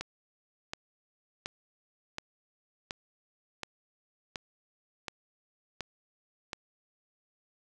click train, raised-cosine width 0.2 ms, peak -18 dBFS, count 10, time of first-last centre 0.01-6.532 s, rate 1.38 Hz, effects none

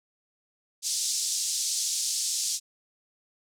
pink band-pass noise, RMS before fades -29 dBFS, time 0.82-2.6 s, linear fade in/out 50 ms, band 4800 to 8800 Hz, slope 24 dB/octave, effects none

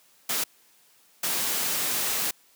white noise bursts at uneven times, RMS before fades -27 dBFS, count 2, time 0.29-0.44 / 1.23-2.31 s, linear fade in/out 5 ms, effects white hiss -60 dBFS RMS until 2.55 s + high-pass 150 Hz 12 dB/octave

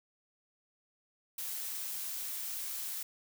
blue noise, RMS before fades -39 dBFS, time 1.38-3.03 s, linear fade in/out 5 ms, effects none

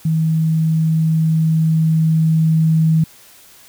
sine tone with level ramp, 160 Hz, D#3, 49 cents sharp, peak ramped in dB -13 to -10 dBFS, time 0.05-3.04 s, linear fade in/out 5 ms, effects white hiss -45 dBFS RMS until 3.68 s

